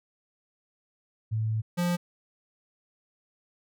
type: tone pair in turn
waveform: sine / square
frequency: 110 / 175.37 Hz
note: A2 / F3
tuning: 0 / +7 cents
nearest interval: minor sixth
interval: 807 cents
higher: second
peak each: -25 dBFS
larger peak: neither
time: 1.31-1.62 / 1.77-1.97 s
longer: first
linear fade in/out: 20 ms
effects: none